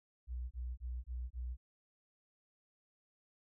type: tone bursts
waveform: sine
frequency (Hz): 61.4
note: B1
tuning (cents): -9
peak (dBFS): -38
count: 5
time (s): 0.27-1.57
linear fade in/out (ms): 50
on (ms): 240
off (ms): 25
effects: none